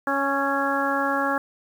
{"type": "harmonic tone with a mistuned harmonic", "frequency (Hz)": 277.2, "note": "C#4", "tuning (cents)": 0, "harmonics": [1, 2, 3, 4, 5, 6], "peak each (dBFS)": [-28, -28, -28, -28, -28, -28], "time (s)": [0.07, 1.38], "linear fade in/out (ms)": 2, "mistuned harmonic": 5, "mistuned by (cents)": -15, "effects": ["8-bit"]}